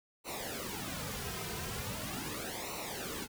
pink noise with flanger, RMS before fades -40 dBFS, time 0.24-3.28 s, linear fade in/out 50 ms, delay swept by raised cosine 0.6 to 3.6 ms, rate 0.4 Hz, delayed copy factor -0.8, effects none

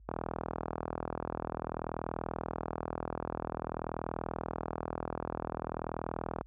click train, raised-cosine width 1 ms, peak -20 dBFS, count 257, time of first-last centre 0.09-6.411 s, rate 40.5 Hz, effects added 50 Hz sine -47 dBFS peak until 6.46 s + high-pass 60 Hz 12 dB/octave

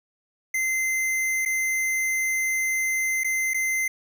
square tone with dropouts, 2072 Hz, C7, 17 cents flat, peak -23 dBFS, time 0.54-3.88 s, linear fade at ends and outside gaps 5 ms, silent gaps 1.452-1.458 / 3.236-3.244 / 3.536-3.543 s, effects none

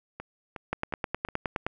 two click trains, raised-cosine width 0.5 ms, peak -22 / -13 dBFS, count 4 / 10, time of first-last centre 0.2-1.287 / 0.73-1.666 s, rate 2.76 / 9.62 Hz, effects none

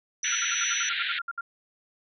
sine tone with tremolo, 5920 Hz, F#8, in tune, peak -27 dBFS, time 0.23-0.89 s, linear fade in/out 2 ms, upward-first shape triangle, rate 3 Hz, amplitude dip 25%
pink band-pass noise, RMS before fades -30 dBFS, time 0.24-1.19 s, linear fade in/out 5 ms, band 1500 to 4000 Hz, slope 96 dB/octave
sine tone bursts, 1390 Hz, F6, 9 cents flat, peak -29 dBFS, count 12, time 0.32-1.41 s, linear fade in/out 5 ms, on 34 ms, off 62 ms
effects none

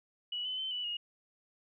sine tone with pitch steps, 2937 / 3027 / 3077 / 2964 / 2870 Hz, F#7 / F#7 / G7 / F#7 / F7, -13 / +39 / -33 / +2 / +47 cents, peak -34 dBFS, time 0.32-0.97 s, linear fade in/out 5 ms, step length 130 ms, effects none

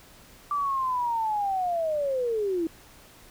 sine linear sweep, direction down, 1174.7 to 318.5 Hz, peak -24 dBFS, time 0.51-2.67 s, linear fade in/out 2 ms, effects pink hiss -52 dBFS RMS until 3.3 s

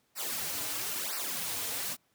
white noise with flanger, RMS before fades -35 dBFS, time 0.15-1.97 s, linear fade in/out 50 ms, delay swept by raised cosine 0.29 to 5.49 ms, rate 1 Hz, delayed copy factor -1, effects pink hiss -72 dBFS RMS until 2.14 s + high-pass 100 Hz 12 dB/octave

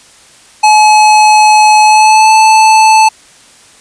square tone with pitch glide, 854 to 875 Hz, G#5 to A5, +48 to -10 cents, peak -3 dBFS, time 0.63-3.09 s, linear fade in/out 10 ms, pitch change +42 cents, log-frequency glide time 1.83-2.32 s, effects white hiss -40 dBFS RMS until 3.8 s + resampled to 22050 Hz

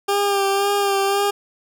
20% pulse tone with vibrato, 398.9 Hz, G4, 30 cents sharp, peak -12 dBFS, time 0.08-1.31 s, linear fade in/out 10 ms, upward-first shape sine, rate 1.9 Hz, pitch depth 28 cents each way, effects none

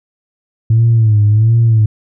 sine tone with vibrato, 110 Hz, A2, in tune, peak -5 dBFS, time 0.7-1.86 s, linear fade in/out 5 ms, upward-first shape sine, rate 1.4 Hz, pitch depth 95 cents each way, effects tanh soft clip ceiling -3 dBFS

